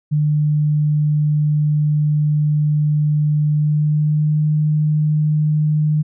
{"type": "tone with pitch glide", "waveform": "sine", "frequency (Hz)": [150, 152.27], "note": ["D3", "D#3"], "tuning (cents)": [37, -37], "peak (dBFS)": -13, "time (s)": [0.11, 6.03], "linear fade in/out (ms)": 20, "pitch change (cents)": 26, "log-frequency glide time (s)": [3.55, 4.42], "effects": []}